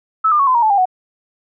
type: tone with pitch steps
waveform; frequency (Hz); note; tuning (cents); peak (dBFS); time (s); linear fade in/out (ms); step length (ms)
sine; 1303 / 1201.8 / 1108.4 / 1022.3 / 942.9 / 869.6 / 802.1 / 739.8; E6 / D6 / C#6 / C6 / A#5 / A5 / G5 / F#5; -20 / +40 / -1 / -41 / +20 / -21 / +40 / 0; -10; 0.24-0.856; 10; 77
effects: none